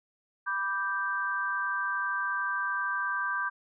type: chord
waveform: sine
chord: G major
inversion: first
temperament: equal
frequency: 987.8 / 1174.7 / 1568 Hz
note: B5 / D6 / G6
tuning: 0 / 0 / 0 cents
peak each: -36 / -33 / -30 dBFS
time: 0.46-3.5 s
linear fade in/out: 20 ms
effects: none